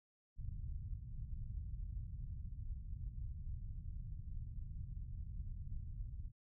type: low-pass noise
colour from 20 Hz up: pink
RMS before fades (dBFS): -45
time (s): 0.36-6.32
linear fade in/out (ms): 50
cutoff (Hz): 120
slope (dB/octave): 24
effects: none